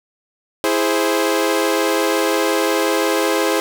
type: chord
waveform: sawtooth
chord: E augmented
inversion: none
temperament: equal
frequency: 329.6 / 415.3 / 523.3 Hz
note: E4 / G#4 / B#4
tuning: 0 / 0 / 0 cents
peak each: -16 dBFS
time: 0.64-3.6 s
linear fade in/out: 0 ms
effects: none